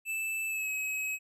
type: tone with pitch glide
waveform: square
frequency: 2637 to 2555 Hz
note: E7 to D#7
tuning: 0 to +45 cents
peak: -32 dBFS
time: 0.05-1.19 s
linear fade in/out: 50 ms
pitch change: -55 cents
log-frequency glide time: 0.47-0.7 s
effects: none